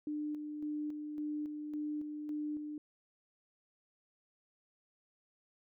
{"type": "tone with tremolo", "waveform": "sine", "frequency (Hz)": 299.6, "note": "D4", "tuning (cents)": 35, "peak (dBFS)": -35, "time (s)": [0.07, 2.78], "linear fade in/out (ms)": 2, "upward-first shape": "square", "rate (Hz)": 1.8, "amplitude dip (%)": 40, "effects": []}